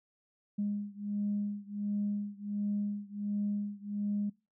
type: beating tone pair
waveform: sine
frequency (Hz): 204.6 / 206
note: G#3 / G#3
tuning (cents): -26 / -14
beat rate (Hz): 1.4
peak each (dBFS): -34 / -35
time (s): 0.58-4.3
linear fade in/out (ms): 10
effects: noise-tail reverb RT60 0.3 s tail -24 dB re dry + tanh soft clip ceiling -24 dBFS